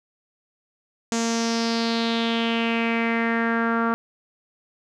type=tone with low-pass filter sweep; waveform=sawtooth; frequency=230 Hz; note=A#3; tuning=23 cents flat; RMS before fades=-23 dBFS; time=1.12-3.94 s; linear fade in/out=0 ms; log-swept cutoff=6900 to 1300 Hz; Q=4.1; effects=none